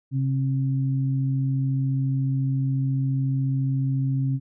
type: tone pair together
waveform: sine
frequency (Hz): 134.2 / 268.4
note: C3 / C4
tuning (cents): +44 / +44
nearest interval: octave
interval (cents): 1200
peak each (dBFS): -21 / -30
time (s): 0.11-4.4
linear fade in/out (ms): 50
effects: none